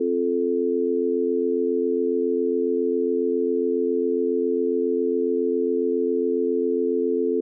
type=chord; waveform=sine; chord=F major; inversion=second; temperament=just; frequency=261.9 / 349.2 / 436.5 Hz; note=C4 / F4 / A4; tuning=+2 / 0 / -14 cents; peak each=-26 / -25 / -22 dBFS; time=0-7.41 s; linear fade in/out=10 ms; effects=none